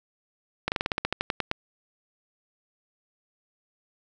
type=slowing click train; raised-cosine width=0.3 ms; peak=-9 dBFS; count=13; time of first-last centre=0.68-1.514 s; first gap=39 ms; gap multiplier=1.1; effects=none